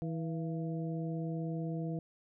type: harmonic tone with a mistuned harmonic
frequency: 162.2 Hz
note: E3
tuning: 28 cents flat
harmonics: 1 / 2 / 3 / 4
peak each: -35 / -41 / -45 / -47 dBFS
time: 0.02-1.99 s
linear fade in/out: 0 ms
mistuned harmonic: 4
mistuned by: +69 cents
effects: none